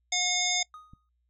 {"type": "harmonic tone", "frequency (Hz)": 721, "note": "F#5", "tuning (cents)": -45, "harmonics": [1, 3, 5, 7, 9, 10], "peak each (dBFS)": [-35, -31, -30, -33, -31, -35], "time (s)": [0.12, 0.63], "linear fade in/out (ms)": 5}
{"type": "tone with exponential decay", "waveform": "triangle", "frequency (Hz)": 1244.5, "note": "D#6", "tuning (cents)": 0, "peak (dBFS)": -39, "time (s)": [0.74, 1.09], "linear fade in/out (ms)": 1, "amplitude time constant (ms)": 74}
{"type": "click", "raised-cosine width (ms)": 5, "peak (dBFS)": -37, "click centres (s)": 0.935}
{"effects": ["noise-tail reverb RT60 0.1 s tail -22 dB re dry", "added 60 Hz sine -70 dBFS peak until 1.29 s"]}